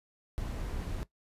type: noise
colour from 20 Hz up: brown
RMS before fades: -36 dBFS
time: 0.38-1.03 s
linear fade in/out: 0 ms
effects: noise-tail reverb RT60 0.1 s tail -17 dB re dry + resampled to 32000 Hz